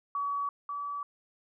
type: tone pair in turn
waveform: sine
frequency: 1135 / 1147.5 Hz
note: C#6 / D6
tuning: +41 / -40 cents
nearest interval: unison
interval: 19 cents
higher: second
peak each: -29 / -33 dBFS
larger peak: first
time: 0.15-0.49 / 0.69-1.03 s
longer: neither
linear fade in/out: 2 ms
effects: none